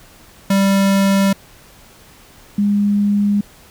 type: tone pair in turn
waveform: square / sine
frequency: 196 / 204.1 Hz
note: G3 / G#3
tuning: 0 / -30 cents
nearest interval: minor second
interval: 70 cents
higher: second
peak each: -12 dBFS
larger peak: neither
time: 0.5-1.33 / 2.58-3.41 s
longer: neither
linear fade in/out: 5 ms
effects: pink hiss -45 dBFS RMS until 3.7 s